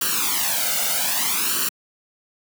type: noise with flanger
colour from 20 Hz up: white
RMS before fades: -22 dBFS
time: 0.01-1.69 s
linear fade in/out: 5 ms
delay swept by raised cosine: 0.69 to 1.4 ms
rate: 0.63 Hz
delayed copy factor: +0.85
effects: high-pass 200 Hz 12 dB/octave